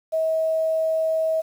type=tone with quantisation; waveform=sine; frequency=641 Hz; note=E5; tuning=49 cents flat; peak=-19 dBFS; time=0.12-1.42 s; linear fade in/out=20 ms; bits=8; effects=none